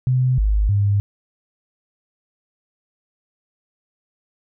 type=tone with pitch steps; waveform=sine; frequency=127.9 / 51.9 / 101.1 Hz; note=C3 / G#1 / G#2; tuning=-39 / 0 / -46 cents; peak=-14 dBFS; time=0.07-1 s; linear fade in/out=0 ms; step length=310 ms; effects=none